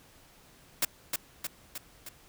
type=noise with echo; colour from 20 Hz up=white; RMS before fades=-26 dBFS; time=0.82-0.85 s; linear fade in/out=5 ms; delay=310 ms; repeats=4; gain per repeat=-4 dB; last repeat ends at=2.09 s; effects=pink hiss -58 dBFS RMS until 2.28 s